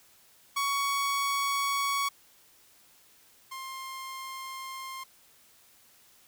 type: tone pair in turn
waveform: sawtooth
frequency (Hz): 1119 / 1058.5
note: C#6 / C6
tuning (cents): +16 / +20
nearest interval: minor second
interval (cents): 96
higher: first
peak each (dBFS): -23 / -34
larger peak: first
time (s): 0.56-2.09 / 3.51-5.04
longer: neither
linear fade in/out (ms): 10
effects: white hiss -60 dBFS RMS until 6.27 s